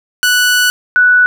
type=tone pair in turn; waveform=sawtooth / sine; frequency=1480 / 1480 Hz; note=F#6 / F#6; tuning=0 / 0 cents; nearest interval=unison; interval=0 cents; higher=neither; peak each=-5 dBFS; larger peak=neither; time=0.23-0.7 / 0.96-1.26 s; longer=first; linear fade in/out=0 ms; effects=none